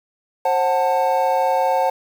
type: chord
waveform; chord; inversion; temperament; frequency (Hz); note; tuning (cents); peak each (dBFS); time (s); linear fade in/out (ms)
triangle; F# diminished; second; just; 532.8 / 740 / 888; C5 / F#5 / A5; +31 / 0 / +16; -18; 0.45-1.9; 5
effects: 7-bit